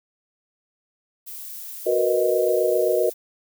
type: noise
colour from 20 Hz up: violet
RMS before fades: -36 dBFS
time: 1.26-3.14 s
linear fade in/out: 20 ms
type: chord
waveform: sine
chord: B major seventh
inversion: second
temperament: equal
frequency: 370 / 466.2 / 493.9 / 622.3 Hz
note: F#4 / A#4 / B4 / D#5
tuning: 0 / 0 / 0 / 0 cents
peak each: -23 / -24 / -23 / -22 dBFS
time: 1.86-3.1 s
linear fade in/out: 10 ms
effects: none

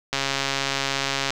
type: click train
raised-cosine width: 0.2 ms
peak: -6 dBFS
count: 162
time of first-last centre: 0.13-1.305 s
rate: 137 Hz
effects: 8-bit

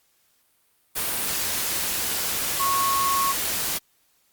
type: tone in noise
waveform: sine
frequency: 1098 Hz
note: C#6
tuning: 17 cents flat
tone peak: -21 dBFS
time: 2.59-3.33 s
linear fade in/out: 20 ms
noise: white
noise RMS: -26 dBFS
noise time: 0.95-3.79 s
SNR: +2 dB
effects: white hiss -65 dBFS RMS until 4.32 s + Opus 48 kbps

